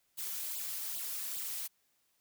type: noise with flanger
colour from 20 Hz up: blue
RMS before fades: -39 dBFS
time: 0.17-1.68 s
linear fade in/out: 20 ms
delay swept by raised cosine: 0.24 to 4.04 ms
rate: 2.5 Hz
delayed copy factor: +0.85
effects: white hiss -75 dBFS RMS until 2.2 s